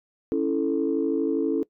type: chord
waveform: sine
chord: A major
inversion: first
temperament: equal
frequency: 277.2 / 329.6 / 440 Hz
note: C#4 / E4 / A4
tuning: 0 / 0 / 0 cents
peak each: -25 dBFS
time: 0.32-1.63 s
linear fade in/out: 0 ms
effects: noise-tail reverb RT60 0.1 s tail -21 dB re dry + tanh soft clip ceiling -13 dBFS